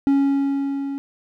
triangle tone with level ramp, 277.2 Hz, C#4, in tune, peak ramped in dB -11 to -23 dBFS, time 0.07-0.98 s, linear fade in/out 0 ms, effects none

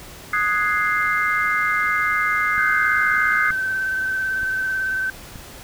sine chord, Ab dominant seventh, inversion second, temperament equal, 1244.5 / 1480 / 1661.2 / 2093 Hz, Eb6 / Gb6 / Ab6 / C7, 0 / 0 / 0 / 0 cents, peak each -22 / -25 / -24 / -22 dBFS, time 0.33-3.51 s, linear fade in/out 5 ms
sine tone with vibrato, 1539 Hz, G6, 32 cents flat, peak -20 dBFS, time 2.58-5.1 s, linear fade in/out 2 ms, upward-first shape sine, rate 18 Hz, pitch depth 18 cents each way
click train, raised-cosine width 5 ms, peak -25 dBFS, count 4, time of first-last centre 2.58-5.358 s, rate 1.08 Hz
effects pink hiss -40 dBFS RMS until 5.63 s

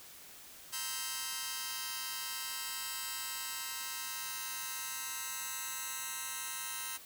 5% pulse chord, C dominant seventh, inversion third, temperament just, 941.9 / 1046.5 / 1308.1 / 1569.8 Hz, Bb5 / C6 / E6 / G6, +18 / 0 / -14 / +2 cents, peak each -32 dBFS, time 0.72-6.98 s, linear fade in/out 20 ms, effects white hiss -53 dBFS RMS until 7.05 s

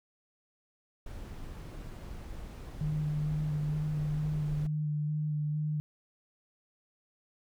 brown noise, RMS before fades -42 dBFS, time 1.06-4.67 s, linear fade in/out 5 ms
sine tone with vibrato, 150.9 Hz, D3, 47 cents sharp, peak -29 dBFS, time 2.81-5.8 s, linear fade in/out 0 ms, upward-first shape square, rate 2.2 Hz, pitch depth 13 cents each way
effects none

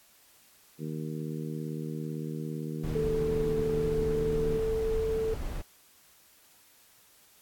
harmonic tone, 77.78 Hz, D#2, in tune, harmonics 2 / 3 / 4 / 5 / 6, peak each -35 / -39 / -41 / -43 / -45 dBFS, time 0.78-4.61 s, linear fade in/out 50 ms
brown noise, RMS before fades -35 dBFS, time 2.83-5.62 s, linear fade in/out 10 ms
sine tone with pitch glide, 439.6 to 443.4 Hz, A4 to A4, -2 to +13 cents, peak -27 dBFS, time 2.95-5.34 s, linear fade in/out 5 ms, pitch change +15 cents, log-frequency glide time 4.03-4.41 s
effects white hiss -60 dBFS RMS until 7.41 s + AAC 64 kbps

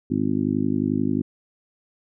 harmonic tone, 51.3 Hz, G#1, 21 cents flat, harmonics 2 / 3 / 4 / 5 / 6 / 7, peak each -31 / -30 / -27 / -23 / -27 / -31 dBFS, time 0.1-1.22 s, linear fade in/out 10 ms, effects none

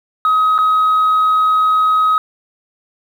sine tone with dropouts, 1266 Hz, D#6, 30 cents sharp, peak -8 dBFS, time 0.25-2.18 s, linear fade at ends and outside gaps 1 ms, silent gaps 0.58-0.587 s, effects tanh soft clip ceiling -8 dBFS + 7-bit

